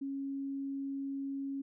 sine tone, 274.8 Hz, C#4, 15 cents flat, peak -35 dBFS, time 0.01-1.62 s, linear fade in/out 10 ms, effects none

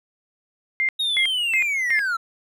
sine tone bursts, 2103 Hz, C7, 8 cents sharp, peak -18 dBFS, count 4, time 0.8-1.992 s, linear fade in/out 0 ms, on 88 ms, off 280 ms
triangle linear sweep, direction down, 3773 to 1318.5 Hz, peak -19 dBFS, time 0.99-2.17 s, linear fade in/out 10 ms
effects none

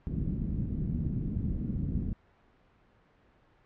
white low-pass noise, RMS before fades -32 dBFS, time 0.07-2.13 s, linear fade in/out 0 ms, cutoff 220 Hz, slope 24 dB/octave, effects pink hiss -64 dBFS RMS until 3.65 s + low-pass 2000 Hz 12 dB/octave

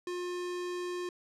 square tone, 356.3 Hz, F4, 35 cents sharp, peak -35 dBFS, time 0.07-1.09 s, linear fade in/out 2 ms, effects low-pass 8000 Hz 12 dB/octave

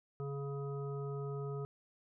harmonic tone, 140 Hz, C#3, 18 cents sharp, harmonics 1 / 3 / 5 / 7 / 9, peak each -39 / -42 / -54 / -59 / -51 dBFS, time 0.2-1.65 s, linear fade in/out 0 ms, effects none

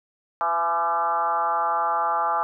sine tone with frequency modulation, 1014 Hz, B5, 45 cents sharp, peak -20 dBFS, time 0.41-2.43 s, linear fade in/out 0 ms, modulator 171 Hz, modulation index 1.9, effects none

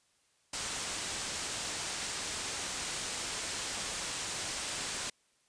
white low-pass noise, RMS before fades -38 dBFS, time 0.53-5.1 s, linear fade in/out 5 ms, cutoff 9100 Hz, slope 48 dB/octave, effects white hiss -71 dBFS RMS until 5.48 s + resampled to 22050 Hz

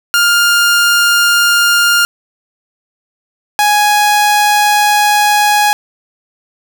sawtooth tone pair in turn, 1406 / 832.2 Hz, F6 / G#5, +11 / +3 cents, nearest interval major sixth, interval 908 cents, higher first, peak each -4 dBFS, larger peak neither, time 0.14-2.05 / 3.59-5.73 s, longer second, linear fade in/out 0 ms, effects none

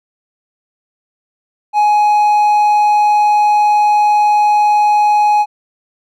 triangle tone, 837 Hz, G#5, 13 cents sharp, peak -6 dBFS, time 1.73-5.46 s, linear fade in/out 50 ms, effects none

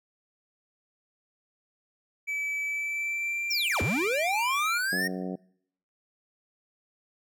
triangle tone with pitch glide, 2300 to 2362 Hz, D7 to D7, -37 to +9 cents, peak -27 dBFS, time 2.27-4.79 s, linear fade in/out 20 ms, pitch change +46 cents, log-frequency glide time 2.65-3.43 s
square linear two-way sweep, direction down then up, 5800 to 70.5 to 1869 Hz, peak -27 dBFS, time 3.5-5.08 s, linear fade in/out 10 ms, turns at 3.82 s
harmonic tone, 92.5 Hz, F#2, in tune, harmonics 2 / 3 / 4 / 5 / 6 / 7 / 8, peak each -33 / -37 / -39 / -41 / -43 / -44 / -45 dBFS, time 4.92-5.36 s, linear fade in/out 10 ms
effects noise-tail reverb RT60 0.7 s tail -24 dB re dry

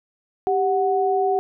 sine tone pair together, 392.4 / 740 Hz, G4 / F#5, +2 / 0 cents, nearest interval major seventh, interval 1098 cents, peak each -20 dBFS, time 0.47-1.39 s, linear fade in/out 0 ms, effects none

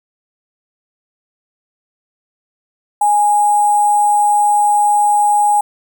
sine tone with sample-and-hold, 829 Hz, G#5, 3 cents flat, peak -9 dBFS, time 3.01-5.61 s, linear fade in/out 5 ms, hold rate 8820 Hz, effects none

